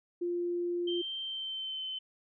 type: tone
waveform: sine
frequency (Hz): 349.2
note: F4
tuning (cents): 0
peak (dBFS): -30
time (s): 0.21-1.02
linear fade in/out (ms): 10
type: tone with pitch glide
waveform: sine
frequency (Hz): 3136 to 3063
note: G7 to G7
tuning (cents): 0 to -41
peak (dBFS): -35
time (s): 0.87-1.99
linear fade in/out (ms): 10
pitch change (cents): -41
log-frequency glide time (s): 1.21-1.85
effects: none